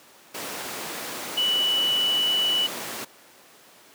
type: tone in noise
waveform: sine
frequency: 2960 Hz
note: F#7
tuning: in tune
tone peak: -20 dBFS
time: 1.37-2.67 s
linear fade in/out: 10 ms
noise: pink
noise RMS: -32 dBFS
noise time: 0.34-3.05 s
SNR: +9 dB
effects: pink hiss -51 dBFS RMS until 3.94 s + high-pass 300 Hz 12 dB/octave